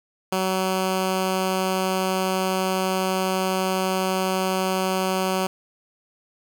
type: tone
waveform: 10% pulse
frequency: 188 Hz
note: F#3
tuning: 28 cents sharp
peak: -13 dBFS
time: 0.32-5.47 s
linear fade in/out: 5 ms
effects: none